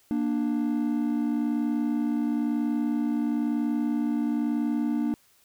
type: tone pair together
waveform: triangle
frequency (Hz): 234.8 / 295.8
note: A#3 / D4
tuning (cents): +13 / +13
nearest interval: major third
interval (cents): 400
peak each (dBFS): -24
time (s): 0.11-5.14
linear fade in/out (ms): 0
effects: tanh soft clip ceiling -15 dBFS + white hiss -62 dBFS RMS until 5.44 s